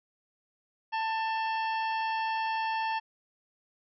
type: harmonic tone with a mistuned harmonic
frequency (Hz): 889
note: A5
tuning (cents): +18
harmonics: 1 / 2 / 3 / 4 / 5 / 6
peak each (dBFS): -29 / -37 / -39 / -46 / -48 / -50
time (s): 0.92-3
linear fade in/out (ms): 20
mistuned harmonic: 4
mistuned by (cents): -140
effects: none